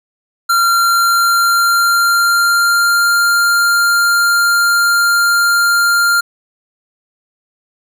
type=tone with pitch glide; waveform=square; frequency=1378 to 1396.4 Hz; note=F6 to F6; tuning=-24 to -1 cents; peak=-10 dBFS; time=0.49-6.21 s; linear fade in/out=10 ms; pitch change=+23 cents; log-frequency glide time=0.8-3.13 s; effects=none